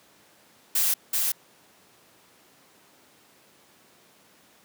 blue noise with echo, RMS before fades -23 dBFS, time 0.75-0.94 s, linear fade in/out 5 ms, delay 380 ms, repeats 1, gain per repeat -2 dB, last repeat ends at 1.32 s, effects pink hiss -57 dBFS RMS until 4.64 s + high-pass 200 Hz 12 dB/octave

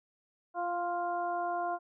harmonic tone with a mistuned harmonic, 350 Hz, F4, 4 cents sharp, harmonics 1 / 2 / 3 / 4, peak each -40 / -32 / -38 / -42 dBFS, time 0.54-1.79 s, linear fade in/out 50 ms, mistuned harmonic 1, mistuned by -17 cents, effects none

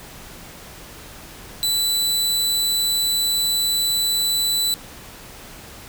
sawtooth tone, 3980 Hz, B7, 13 cents sharp, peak -15 dBFS, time 1.63-4.74 s, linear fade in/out 0 ms, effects pink hiss -40 dBFS RMS until 5.88 s

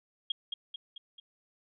sine tone with echo, 3257 Hz, G#7, 34 cents flat, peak -27 dBFS, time 0.3-0.32 s, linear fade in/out 5 ms, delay 220 ms, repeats 4, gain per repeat -5 dB, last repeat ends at 1.2 s, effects none

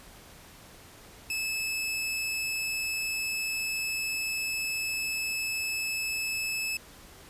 sawtooth tone, 2606 Hz, E7, 20 cents flat, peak -26 dBFS, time 1.3-6.77 s, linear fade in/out 2 ms, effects pink hiss -51 dBFS RMS until 7.29 s + resampled to 32000 Hz

